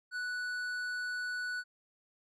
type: tone with tanh clipping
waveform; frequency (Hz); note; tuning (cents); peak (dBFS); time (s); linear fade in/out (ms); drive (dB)
sine; 1480; F#6; 0; -36; 0.11-1.64; 50; 10
effects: none